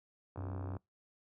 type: click train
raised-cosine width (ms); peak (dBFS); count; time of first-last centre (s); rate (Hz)
1; -33; 27; 0.36-0.768; 63.8
type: harmonic tone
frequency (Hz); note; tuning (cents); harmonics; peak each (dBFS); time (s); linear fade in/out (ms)
93.2; F#2; +13; 1 / 2 / 3 / 4; -38 / -53 / -49 / -56; 0.37-0.77; 5
effects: noise-tail reverb RT60 0.2 s tail -26 dB re dry + high-pass 60 Hz 12 dB/octave

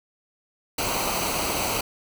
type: noise with comb filter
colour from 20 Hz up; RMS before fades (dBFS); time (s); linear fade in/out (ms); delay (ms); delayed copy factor
pink; -26; 0.78-1.81; 5; 0.57; -0.65
effects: none

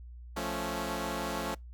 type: chord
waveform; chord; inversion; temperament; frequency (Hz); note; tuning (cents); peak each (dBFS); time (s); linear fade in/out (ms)
10% pulse; F augmented; none; equal; 174.61 / 220 / 277.2; F3 / A3 / C#4; 0 / 0 / 0; -29; 0.36-1.55; 10
effects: noise-tail reverb RT60 0.2 s tail -26 dB re dry + added 60 Hz sine -44 dBFS peak until 1.73 s

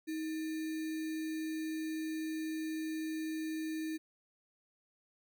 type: tone with sample-and-hold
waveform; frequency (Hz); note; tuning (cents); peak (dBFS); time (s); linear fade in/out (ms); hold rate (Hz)
sine; 316.2; D#4; +28; -35; 0.07-3.98; 20; 2100
effects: none

